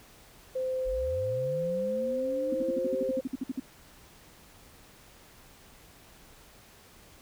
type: tone with pitch glide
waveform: sine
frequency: 517 to 523.9 Hz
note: C5 to C5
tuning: -21 to +2 cents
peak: -28 dBFS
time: 0.55-3.21 s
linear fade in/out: 10 ms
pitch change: +23 cents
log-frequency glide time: 1.6-2.52 s
type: linear sweep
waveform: sine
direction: up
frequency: 38.89 to 401.4 Hz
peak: -35 dBFS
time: 0.85-3.1 s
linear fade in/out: 20 ms
type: tone bursts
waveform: sine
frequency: 261.5 Hz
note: C4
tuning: 1 cent flat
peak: -28 dBFS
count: 14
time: 2.52-3.599 s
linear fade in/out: 5 ms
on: 26 ms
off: 55 ms
effects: pink hiss -55 dBFS RMS until 7.21 s